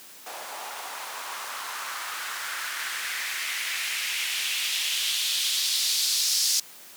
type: noise with band-pass filter sweep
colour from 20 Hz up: blue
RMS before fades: -29 dBFS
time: 0.26-6.6 s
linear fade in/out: 5 ms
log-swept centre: 710 to 5200 Hz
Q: 2.2
effects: white hiss -47 dBFS RMS until 6.96 s + high-pass 200 Hz 12 dB/octave